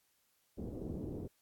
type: low-pass noise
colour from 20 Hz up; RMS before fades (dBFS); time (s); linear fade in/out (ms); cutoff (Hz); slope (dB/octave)
white; -42; 0.57-1.28; 20; 390; 24
effects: white hiss -75 dBFS RMS until 1.41 s + AAC 64 kbps